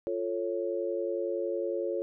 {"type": "chord", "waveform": "sine", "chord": "F augmented", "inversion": "none", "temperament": "equal with one note detuned", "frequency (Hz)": [349.2, 440, 550.9], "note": ["F4", "A4", "C#5"], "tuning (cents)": [0, 0, -11], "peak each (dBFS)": [-33, -34, -33], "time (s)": [0.07, 2.02], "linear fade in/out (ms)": 0, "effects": []}